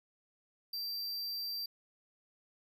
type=tone; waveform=square; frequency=4699 Hz; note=D8; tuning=in tune; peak=-37 dBFS; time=0.73-1.66 s; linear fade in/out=5 ms; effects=none